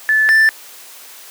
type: tone pair in turn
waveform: sine / triangle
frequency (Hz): 1742 / 1767.3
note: A6 / A6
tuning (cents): -18 / +7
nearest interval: unison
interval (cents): 25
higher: second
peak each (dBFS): -10 / -6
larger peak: second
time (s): 0.09-0.29 / 0.29-0.49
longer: neither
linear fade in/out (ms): 0
effects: white hiss -38 dBFS RMS until 1.3 s + high-pass 400 Hz 12 dB/octave